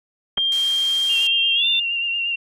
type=tone with pitch glide; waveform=sine; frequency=3193 to 3563 Hz; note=G7 to A7; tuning=+31 to +21 cents; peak=-17 dBFS; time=0.37-1.8 s; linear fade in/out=5 ms; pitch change=+190 cents; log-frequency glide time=1.55-1.65 s
type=clicks; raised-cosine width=0.5 ms; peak=-15 dBFS; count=2; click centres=0.376 / 0.381 s
type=noise; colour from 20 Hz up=blue; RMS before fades=-27 dBFS; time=0.52-1.27 s; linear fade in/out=0 ms
type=tone with vibrato; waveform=sine; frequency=2775 Hz; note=F7; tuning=12 cents flat; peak=-20 dBFS; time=1.09-2.36 s; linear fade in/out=10 ms; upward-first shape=triangle; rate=8.6 Hz; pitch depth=38 cents each way
effects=low-pass 7000 Hz 12 dB/octave